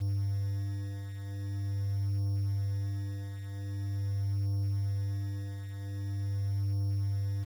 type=beating tone pair; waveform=triangle; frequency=99.4 / 99.84 Hz; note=G2 / G2; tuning=+25 / +32 cents; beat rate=0.44 Hz; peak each=-29 / -35 dBFS; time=0-7.45 s; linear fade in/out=20 ms; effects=9-bit